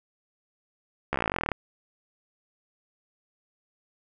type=slowing click train; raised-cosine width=0.5 ms; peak=-11 dBFS; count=20; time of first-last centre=1.13-1.517 s; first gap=14 ms; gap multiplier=1.04; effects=none